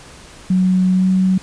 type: tone with pitch glide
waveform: sine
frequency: 185 to 187.26 Hz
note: F#3 to F#3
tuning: 0 to +21 cents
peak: -11 dBFS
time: 0.5-1.38 s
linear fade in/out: 5 ms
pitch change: +21 cents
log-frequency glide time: 0.93-1.09 s
effects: pink hiss -40 dBFS RMS until 1.42 s + resampled to 22050 Hz